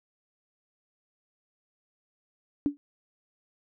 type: tone with exponential decay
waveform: sine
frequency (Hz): 287.4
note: D4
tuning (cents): -37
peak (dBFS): -18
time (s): 2.66-2.77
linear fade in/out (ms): 0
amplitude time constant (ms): 23
effects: none